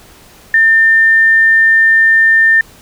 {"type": "tone", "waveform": "sine", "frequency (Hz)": 1800, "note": "A6", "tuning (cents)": 39, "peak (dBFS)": -5, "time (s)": [0.54, 2.61], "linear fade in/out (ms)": 2, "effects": ["pink hiss -41 dBFS RMS until 2.81 s"]}